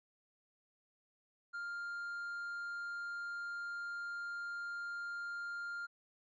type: tone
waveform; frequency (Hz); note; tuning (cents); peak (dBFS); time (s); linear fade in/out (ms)
triangle; 1400; F6; +4; -38; 1.53-5.87; 20
effects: resampled to 16000 Hz